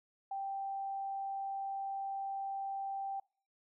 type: tone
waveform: sine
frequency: 784 Hz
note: G5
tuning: in tune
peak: -36 dBFS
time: 0.31-3.2 s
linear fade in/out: 5 ms
effects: noise-tail reverb RT60 0.4 s tail -24 dB re dry